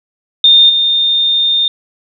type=tone with level steps; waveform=sine; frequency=3636 Hz; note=A#7; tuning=44 cents flat; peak=-3 / -9 dBFS; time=0.44-1.68 s; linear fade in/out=2 ms; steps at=0.69 s; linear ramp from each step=10 ms; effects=none